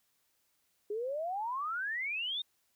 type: exponential sweep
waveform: sine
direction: up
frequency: 404 to 3729 Hz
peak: -33 dBFS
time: 0.9-2.42 s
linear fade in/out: 5 ms
effects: white hiss -75 dBFS RMS until 2.75 s